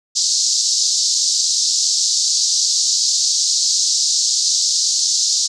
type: band-pass noise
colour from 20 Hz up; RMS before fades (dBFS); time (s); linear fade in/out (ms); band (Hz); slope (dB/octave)
pink; -17; 0.15-5.48; 20; 4300 to 7200; 48
effects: none